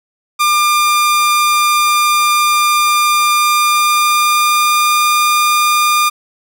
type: tone with pitch glide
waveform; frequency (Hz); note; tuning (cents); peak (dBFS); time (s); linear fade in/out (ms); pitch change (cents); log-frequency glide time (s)
sawtooth; 1199 to 1206.6; D6 to D6; +36 to +46; -6; 0.39-6.1; 20; +10; 3.29-4.98
effects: none